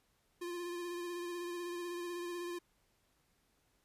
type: tone with vibrato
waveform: square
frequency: 349.2 Hz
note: F4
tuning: in tune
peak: -40 dBFS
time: 0.41-2.59 s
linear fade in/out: 10 ms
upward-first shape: sine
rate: 16 Hz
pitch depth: 25 cents each way
effects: pink hiss -75 dBFS RMS until 3.84 s + resampled to 32000 Hz